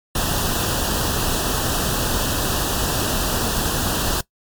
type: band-stop noise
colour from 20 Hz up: pink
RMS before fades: -21 dBFS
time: 0.15-4.21 s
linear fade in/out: 5 ms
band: 1800 to 2600 Hz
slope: 96 dB/octave
effects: noise-tail reverb RT60 0.1 s tail -20 dB re dry + MP3 96 kbps